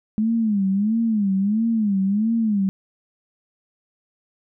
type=tone with vibrato; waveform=sine; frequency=210 Hz; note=G#3; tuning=19 cents sharp; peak=-17 dBFS; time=0.18-2.69 s; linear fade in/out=0 ms; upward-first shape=sine; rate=1.5 Hz; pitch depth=160 cents each way; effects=none